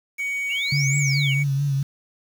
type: tone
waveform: triangle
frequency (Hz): 2245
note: C#7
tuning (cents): +21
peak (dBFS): -22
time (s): 0.18-1.44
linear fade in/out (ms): 20
type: exponential two-way sweep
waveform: sine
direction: up then down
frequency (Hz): 2637 to 7902 to 2637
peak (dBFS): -26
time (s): 0.49-1.35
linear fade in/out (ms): 20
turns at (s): 0.97
type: tone with vibrato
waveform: sine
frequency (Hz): 140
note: C#3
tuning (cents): +18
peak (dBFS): -19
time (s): 0.72-1.83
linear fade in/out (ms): 5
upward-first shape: sine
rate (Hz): 4.6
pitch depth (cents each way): 48
effects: 7-bit